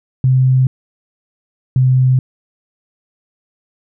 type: tone pair in turn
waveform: sine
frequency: 129.8 / 128.98 Hz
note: C3 / C3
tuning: -13 / -24 cents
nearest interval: unison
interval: 11 cents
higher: first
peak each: -8 dBFS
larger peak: neither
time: 0.24-0.67 / 1.76-2.19 s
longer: neither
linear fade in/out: 2 ms
effects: none